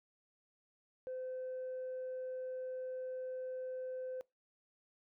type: tone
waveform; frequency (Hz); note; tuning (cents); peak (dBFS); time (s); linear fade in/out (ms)
sine; 513; C5; -34; -38; 1.07-4.21; 0
effects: noise-tail reverb RT60 0.2 s tail -24 dB re dry + tanh soft clip ceiling -37 dBFS